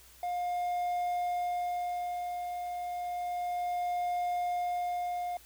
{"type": "tone with tremolo", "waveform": "triangle", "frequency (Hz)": 710, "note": "F5", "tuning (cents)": 28, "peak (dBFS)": -27, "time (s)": [0.23, 5.37], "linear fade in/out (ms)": 2, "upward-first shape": "sine", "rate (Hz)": 0.31, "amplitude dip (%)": 45, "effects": ["added 60 Hz sine -61 dBFS peak until 5.45 s", "white hiss -57 dBFS RMS until 5.45 s"]}